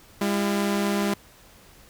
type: tone pair together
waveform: sawtooth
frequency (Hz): 201.7 / 338.7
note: G3 / E4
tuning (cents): +50 / +47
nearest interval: major sixth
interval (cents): 897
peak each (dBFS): -19 / -25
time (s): 0.21-1.14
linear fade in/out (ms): 5
effects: pink hiss -52 dBFS RMS until 1.89 s